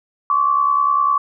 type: tone pair together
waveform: sine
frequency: 1073 / 1143 Hz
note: C6 / D6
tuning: +43 / -47 cents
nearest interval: minor second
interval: 110 cents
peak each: -20 / -14 dBFS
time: 0.3-1.18 s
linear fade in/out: 2 ms
effects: none